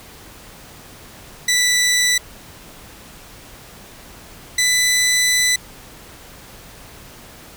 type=tone pair in turn; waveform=15% pulse; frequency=1975.5 / 1992.7 Hz; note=B6 / B6; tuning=0 / +15 cents; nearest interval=unison; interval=15 cents; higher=second; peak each=-8 dBFS; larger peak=neither; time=1.48-2.18 / 4.58-5.56 s; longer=second; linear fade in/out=5 ms; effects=pink hiss -41 dBFS RMS until 7.56 s